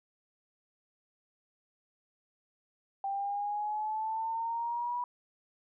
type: exponential sweep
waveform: sine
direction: up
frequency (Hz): 784 to 979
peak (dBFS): -31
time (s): 3.04-5.04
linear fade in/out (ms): 2
effects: none